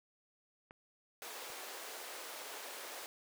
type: clicks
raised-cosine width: 0.5 ms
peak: -37 dBFS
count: 2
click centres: 0.709 / 1.502 s
type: high-pass noise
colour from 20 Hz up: pink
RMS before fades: -47 dBFS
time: 1.22-3.06 s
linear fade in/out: 0 ms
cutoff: 410 Hz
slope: 24 dB/octave
effects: none